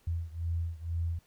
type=beating tone pair; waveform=sine; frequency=83.1 / 85.2 Hz; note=E2 / F2; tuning=+15 / -42 cents; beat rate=2.1 Hz; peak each=-33 / -35 dBFS; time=0.07-1.19 s; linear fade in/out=5 ms; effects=pink hiss -67 dBFS RMS until 1.26 s